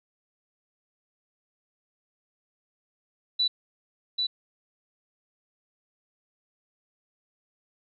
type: tone with echo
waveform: sine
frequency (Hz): 3962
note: B7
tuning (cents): +5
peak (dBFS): -21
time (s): 3.39-3.48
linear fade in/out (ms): 10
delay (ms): 790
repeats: 1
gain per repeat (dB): -3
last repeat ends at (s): 4.27
effects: none